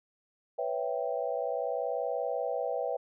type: chord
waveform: sine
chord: C# half-diminished seventh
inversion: third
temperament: equal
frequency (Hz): 493.9 / 554.4 / 659.3 / 784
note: B4 / C#5 / E5 / G5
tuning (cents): 0 / 0 / 0 / 0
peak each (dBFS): -34 / -35 / -35 / -37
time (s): 0.58-2.97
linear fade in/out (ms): 10
effects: none